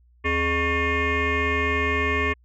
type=tone with frequency modulation; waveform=sine; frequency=1106 Hz; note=C#6; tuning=4 cents flat; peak=-19 dBFS; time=0.24-2.34 s; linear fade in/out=20 ms; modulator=343 Hz; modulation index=3.9; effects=tanh soft clip ceiling -15 dBFS + added 60 Hz sine -54 dBFS peak until 2.44 s